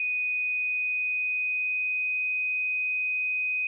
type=tone with pitch glide; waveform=sine; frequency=2489 to 2503 Hz; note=D#7 to D#7; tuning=0 to +10 cents; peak=-25 dBFS; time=0-3.67 s; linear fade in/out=2 ms; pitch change=+10 cents; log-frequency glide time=0.2-2.21 s; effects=none